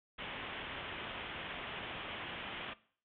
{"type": "low-pass noise", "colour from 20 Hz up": "white", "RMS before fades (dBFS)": -44, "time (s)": [0.18, 2.74], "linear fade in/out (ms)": 10, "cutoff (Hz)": 3400, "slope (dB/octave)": 96, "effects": ["noise-tail reverb RT60 0.5 s tail -19 dB re dry"]}